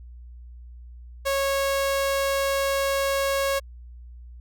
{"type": "tone", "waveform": "sawtooth", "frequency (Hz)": 550, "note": "C#5", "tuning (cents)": -14, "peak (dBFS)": -18, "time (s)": [1.25, 3.6], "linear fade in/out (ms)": 20, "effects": ["added 60 Hz sine -40 dBFS peak until 4.4 s"]}